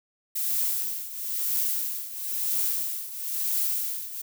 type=noise with tremolo; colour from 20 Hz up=violet; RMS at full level=-25 dBFS; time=0.35-4.22 s; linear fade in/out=10 ms; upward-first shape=triangle; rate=1 Hz; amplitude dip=80%; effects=none